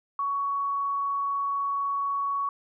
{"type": "tone", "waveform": "sine", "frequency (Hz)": 1119, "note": "C#6", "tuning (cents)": 16, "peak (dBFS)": -25, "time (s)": [0.19, 2.49], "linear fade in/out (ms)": 2, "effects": []}